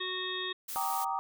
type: harmonic tone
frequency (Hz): 369.7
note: F#4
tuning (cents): -1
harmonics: 1 / 3 / 5 / 7 / 9 / 10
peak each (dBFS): -40 / -42 / -39 / -47 / -41 / -37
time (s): 0-0.53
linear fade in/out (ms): 10
type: noise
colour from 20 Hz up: blue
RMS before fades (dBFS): -39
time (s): 0.68-1.05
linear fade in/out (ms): 10
type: chord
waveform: sine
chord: Eb major seventh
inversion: first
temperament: just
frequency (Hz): 777.8 / 933.4 / 1166.7 / 1244.5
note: G5 / Bb5 / D6 / Eb6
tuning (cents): -14 / +2 / -12 / 0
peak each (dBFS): -34 / -34 / -38 / -38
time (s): 0.76-1.19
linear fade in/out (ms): 0
effects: none